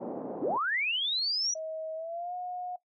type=band-pass noise; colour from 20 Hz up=pink; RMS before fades=-37 dBFS; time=0-0.58 s; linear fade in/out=20 ms; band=220 to 710 Hz; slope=24 dB/octave
type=linear sweep; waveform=sine; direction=up; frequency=257.4 to 5900 Hz; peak=-27 dBFS; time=0.42-1.54 s; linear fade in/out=5 ms
type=tone with pitch glide; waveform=sine; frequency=636 to 722.2 Hz; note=D#5 to F#5; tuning=+38 to -42 cents; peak=-34 dBFS; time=1.55-2.76 s; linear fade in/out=5 ms; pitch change=+220 cents; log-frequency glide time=1.95-2.34 s
effects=noise-tail reverb RT60 0.1 s tail -17 dB re dry